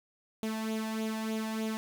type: tone with flanger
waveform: sawtooth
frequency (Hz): 220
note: A3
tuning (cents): 0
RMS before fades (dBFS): -34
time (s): 0.43-1.77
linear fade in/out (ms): 0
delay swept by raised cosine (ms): 0.29 to 1.18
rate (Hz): 3.3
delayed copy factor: +0.6
effects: none